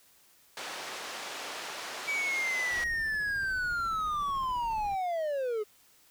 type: band-pass noise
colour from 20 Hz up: pink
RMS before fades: -40 dBFS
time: 0.57-2.84 s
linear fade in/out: 2 ms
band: 570 to 6400 Hz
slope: 12 dB/octave
type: linear sweep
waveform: triangle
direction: down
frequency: 2300 to 410.2 Hz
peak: -27 dBFS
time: 2.07-5.64 s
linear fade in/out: 20 ms
type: noise with tremolo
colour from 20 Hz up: brown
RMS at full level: -45 dBFS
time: 2.7-4.97 s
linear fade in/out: 50 ms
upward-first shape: sine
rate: 14 Hz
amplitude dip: 45%
effects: white hiss -62 dBFS RMS until 6.1 s